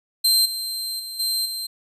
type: tone with level steps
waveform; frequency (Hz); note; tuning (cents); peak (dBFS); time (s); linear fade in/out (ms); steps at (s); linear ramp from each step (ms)
sawtooth; 4135; C8; -21; -12 / -23 / -28 / -18 / -24; 0.24-1.67; 10; 0.45 / 0.99 / 1.19 / 1.45; 10
effects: resampled to 32000 Hz